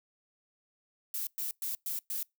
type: noise bursts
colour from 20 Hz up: violet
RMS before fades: -35 dBFS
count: 5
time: 1.14-2.23 s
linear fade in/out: 2 ms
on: 130 ms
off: 110 ms
effects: noise-tail reverb RT60 0.2 s tail -26 dB re dry